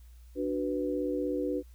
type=chord; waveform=sine; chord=B minor; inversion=first; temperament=equal; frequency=293.7 / 370 / 493.9 Hz; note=D4 / F#4 / B4; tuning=0 / 0 / 0 cents; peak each=-32 / -34 / -33 dBFS; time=0.35-1.63 s; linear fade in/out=50 ms; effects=added 60 Hz sine -49 dBFS peak until 1.74 s + white hiss -67 dBFS RMS until 1.74 s